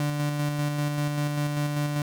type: tone with tremolo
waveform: 35% pulse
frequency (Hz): 146.83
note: D3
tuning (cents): 0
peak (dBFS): -22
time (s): 0-2.02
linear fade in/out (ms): 2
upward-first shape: square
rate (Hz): 5.1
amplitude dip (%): 30
effects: none